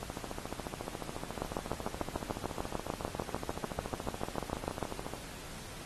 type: two click trains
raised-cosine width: 1 ms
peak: -24 / -19 dBFS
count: 73 / 24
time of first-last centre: 0.03-5.136 / 1.42-4.827 s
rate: 14.1 / 6.75 Hz
effects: pink hiss -47 dBFS RMS until 5.85 s + AAC 32 kbps